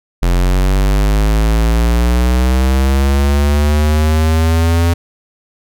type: linear sweep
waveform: square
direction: up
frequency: 43.21 to 85.4 Hz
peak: -10 dBFS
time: 0.22-4.94 s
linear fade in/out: 10 ms
effects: none